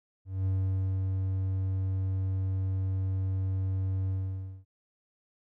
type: tone with ADSR envelope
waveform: triangle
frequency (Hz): 95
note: F#2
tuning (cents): +46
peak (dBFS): -23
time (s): 0.25-4.65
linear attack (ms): 210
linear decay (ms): 530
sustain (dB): -2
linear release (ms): 550
effects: none